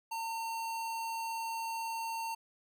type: tone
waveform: square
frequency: 909 Hz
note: A#5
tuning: 44 cents flat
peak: -36 dBFS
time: 0.11-2.35 s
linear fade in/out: 10 ms
effects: none